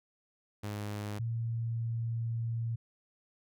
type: tone pair in turn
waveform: sawtooth / sine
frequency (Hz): 103.83 / 115.27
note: G#2 / A#2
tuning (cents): 0 / -19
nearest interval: major second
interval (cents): 181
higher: second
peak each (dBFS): -32 / -31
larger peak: second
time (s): 0.63-1.19 / 1.19-2.76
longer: second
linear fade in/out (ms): 10
effects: none